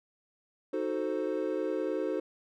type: chord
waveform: triangle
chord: D# diminished seventh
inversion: none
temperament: equal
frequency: 311.1 / 370 / 440 / 523.3 Hz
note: D#4 / F#4 / A4 / C5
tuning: 0 / 0 / 0 / 0 cents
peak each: -33 dBFS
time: 0.73-2.2 s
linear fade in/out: 5 ms
effects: none